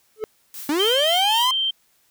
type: tone with exponential growth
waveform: triangle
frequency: 433.2 Hz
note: A4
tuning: 27 cents flat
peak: -17 dBFS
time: 0.16-0.24 s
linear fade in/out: 0 ms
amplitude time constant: 17 ms
type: noise with tremolo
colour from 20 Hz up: blue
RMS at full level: -34 dBFS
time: 0.54-1.48 s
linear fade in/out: 0 ms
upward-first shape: sine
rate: 3.8 Hz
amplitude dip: 80%
type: linear sweep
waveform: 45% pulse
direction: up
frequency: 277.7 to 1047 Hz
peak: -19 dBFS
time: 0.69-1.51 s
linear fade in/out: 2 ms
type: tone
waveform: sine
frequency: 3136 Hz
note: G7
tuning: in tune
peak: -19 dBFS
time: 0.79-1.71 s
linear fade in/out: 10 ms
effects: white hiss -62 dBFS RMS until 2.1 s